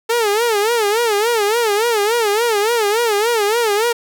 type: tone with vibrato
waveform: sawtooth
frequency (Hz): 440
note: A4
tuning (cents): 0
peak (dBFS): -10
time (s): 0.09-3.93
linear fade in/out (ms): 10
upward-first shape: sine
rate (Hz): 3.5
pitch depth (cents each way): 150
effects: none